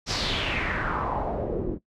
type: noise with low-pass filter sweep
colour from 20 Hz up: pink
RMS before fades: -28 dBFS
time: 0.06-1.79 s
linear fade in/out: 50 ms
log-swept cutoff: 5600 to 300 Hz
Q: 3.6
effects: noise-tail reverb RT60 0.1 s tail -18 dB re dry